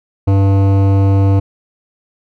sine tone with hard clipping, 97.9 Hz, G2, 2 cents flat, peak -10 dBFS, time 0.27-1.4 s, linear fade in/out 10 ms, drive 15 dB, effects none

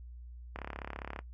click train, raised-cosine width 0.5 ms, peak -24 dBFS, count 23, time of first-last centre 0.56-1.19 s, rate 34.9 Hz, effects noise-tail reverb RT60 0.1 s tail -18 dB re dry + added 60 Hz sine -45 dBFS peak until 1.33 s

